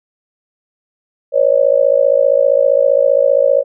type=tone with amplitude modulation; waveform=sine; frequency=554.4 Hz; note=C#5; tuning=in tune; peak=-4 dBFS; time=1.32-3.64 s; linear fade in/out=50 ms; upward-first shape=sine; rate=55.2 Hz; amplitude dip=100%; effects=none